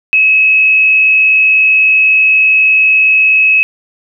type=tone with frequency modulation; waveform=sine; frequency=2572 Hz; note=E7; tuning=43 cents flat; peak=-5 dBFS; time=0.13-3.63 s; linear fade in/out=0 ms; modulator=72.5 Hz; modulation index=0.49; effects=none